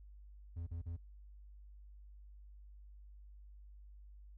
triangle tone bursts, 84 Hz, E2, 33 cents sharp, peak -38 dBFS, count 3, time 0.56-0.968 s, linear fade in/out 10 ms, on 110 ms, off 39 ms, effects noise-tail reverb RT60 0.2 s tail -25 dB re dry + added 50 Hz sine -53 dBFS peak until 4.37 s

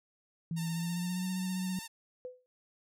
sine tone with pitch glide, 165.3 to 185.54 Hz, E3 to F#3, +5 to +5 cents, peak -32 dBFS, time 0.51-1.79 s, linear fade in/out 2 ms, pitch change +200 cents, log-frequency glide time 0.71-1.27 s
5% pulse tone with vibrato, 907 Hz, A#5, 48 cents flat, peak -30 dBFS, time 0.56-1.88 s, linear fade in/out 20 ms, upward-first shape sine, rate 15 Hz, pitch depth 37 cents each way
sine tone with exponential decay, 503 Hz, B4, 32 cents sharp, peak -36 dBFS, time 2.25-2.46 s, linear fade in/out 0 ms, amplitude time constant 44 ms
effects none

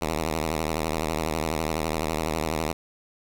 5% pulse tone with vibrato, 79 Hz, D#2, 27 cents sharp, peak -14 dBFS, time 0.01-2.73 s, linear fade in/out 10 ms, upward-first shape triangle, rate 12 Hz, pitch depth 140 cents each way, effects none

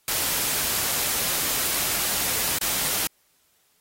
white noise with dropouts, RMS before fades -25 dBFS, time 0.08-3.07 s, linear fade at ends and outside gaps 1 ms, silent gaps 2.586-2.613 s, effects white hiss -65 dBFS RMS until 3.8 s + AAC 48 kbps

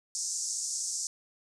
pink band-pass noise, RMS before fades -34 dBFS, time 0.15-1.07 s, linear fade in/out 0 ms, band 5500 to 8500 Hz, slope 48 dB/octave, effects none

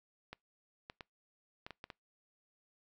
clicks, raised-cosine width 0.3 ms, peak -29 dBFS, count 7, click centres 0.33 / 0.899 / 1.008 / 1.665 / 1.707 / 1.841 / 1.902 s, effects noise-tail reverb RT60 0.2 s tail -26 dB re dry

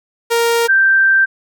sawtooth / sine tone pair in turn, 466.2 / 1568.1 Hz, A#4 / G6, 0 / 0 cents, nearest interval octave + major sixth, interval 2100 cents, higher second, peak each -8 dBFS, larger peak neither, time 0.3-0.68 / 0.68-1.26 s, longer second, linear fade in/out 20 ms, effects none

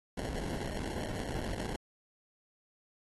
pink noise with sample-and-hold, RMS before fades -37 dBFS, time 0.17-1.76 s, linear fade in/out 2 ms, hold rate 1225 Hz, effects AAC 32 kbps

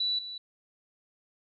sine tone pair in turn, 3951 / 3951 Hz, B7 / B7, 0 / 0 cents, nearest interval unison, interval 0 cents, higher neither, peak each -26 / -37 dBFS, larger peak first, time 0-0.19 / 0.19-0.38 s, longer neither, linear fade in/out 5 ms, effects none

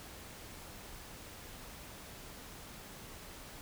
silence, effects pink hiss -50 dBFS RMS until 3.61 s

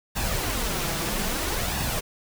pink noise with flanger, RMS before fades -27 dBFS, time 0.15-2.01 s, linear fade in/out 20 ms, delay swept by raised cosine 1.1 to 6.1 ms, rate 0.61 Hz, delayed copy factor +0.55, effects none

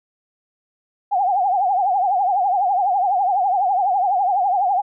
sine tone with vibrato, 765 Hz, G5, 42 cents flat, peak -15 dBFS, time 1.11-4.82 s, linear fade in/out 20 ms, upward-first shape triangle, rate 12 Hz, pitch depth 160 cents each way, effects none

